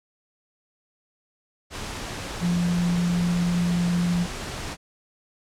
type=tone in noise; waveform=sine; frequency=174.61 Hz; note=F3; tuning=in tune; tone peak=-20 dBFS; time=2.4-4.27 s; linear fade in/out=50 ms; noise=pink; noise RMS=-33 dBFS; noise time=1.7-4.77 s; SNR=+10 dB; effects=low-pass 8000 Hz 12 dB/octave